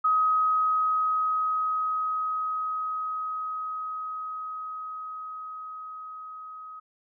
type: tone with level ramp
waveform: sine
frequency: 1264 Hz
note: D#6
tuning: 27 cents sharp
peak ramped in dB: -19 to -39 dBFS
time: 0.04-6.8 s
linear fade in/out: 10 ms
effects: none